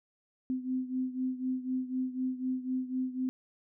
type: beating tone pair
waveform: sine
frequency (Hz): 255.8 / 259.8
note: C4 / C4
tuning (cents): -39 / -12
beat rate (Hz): 4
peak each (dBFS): -32 / -36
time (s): 0.5-3.29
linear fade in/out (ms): 0
effects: none